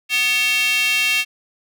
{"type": "tone with high-pass filter", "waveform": "square", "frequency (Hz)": 246.9, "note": "B3", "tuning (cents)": 0, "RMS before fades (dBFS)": -18, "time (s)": [0.09, 1.25], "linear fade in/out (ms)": 50, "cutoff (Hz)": 2600, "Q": 5, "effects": []}